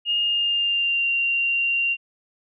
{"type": "tone with pitch glide", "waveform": "sine", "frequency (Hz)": [2842, 2767], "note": ["F7", "F7"], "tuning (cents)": [30, -17], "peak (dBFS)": -19, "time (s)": [0.05, 1.97], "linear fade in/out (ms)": 50, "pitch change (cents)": -47, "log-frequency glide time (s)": [0.18, 1.09], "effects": []}